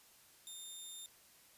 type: tone with amplitude modulation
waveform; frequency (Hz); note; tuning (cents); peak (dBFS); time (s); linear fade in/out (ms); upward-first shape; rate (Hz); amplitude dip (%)
15% pulse; 3630; A#7; -47; -39; 0.47-1.06; 0; sine; 174; 25
effects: white hiss -64 dBFS RMS until 1.57 s + resampled to 32000 Hz